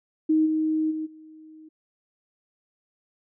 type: tone with level steps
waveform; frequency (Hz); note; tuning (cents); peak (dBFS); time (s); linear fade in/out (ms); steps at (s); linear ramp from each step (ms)
sine; 313.4; D#4; +13; -17 / -21 / -27 / -44; 0.29-1.69; 10; 0.45 / 0.9 / 1.05; 20
effects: none